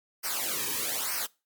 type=noise with flanger; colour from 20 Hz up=white; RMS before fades=-31 dBFS; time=0.23-1.27 s; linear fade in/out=20 ms; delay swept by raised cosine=0.27 to 1.47 ms; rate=1.1 Hz; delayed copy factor=-0.9; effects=noise-tail reverb RT60 0.3 s tail -24 dB re dry + MP3 96 kbps